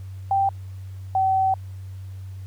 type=tone pair in turn; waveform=sine; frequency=784 / 764.3 Hz; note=G5 / G5; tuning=0 / -44 cents; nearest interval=unison; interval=44 cents; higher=first; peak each=-17 dBFS; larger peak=neither; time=0.31-0.49 / 1.15-1.54 s; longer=second; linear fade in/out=2 ms; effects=added 95 Hz sine -33 dBFS peak until 2.46 s + pink hiss -57 dBFS RMS until 2.46 s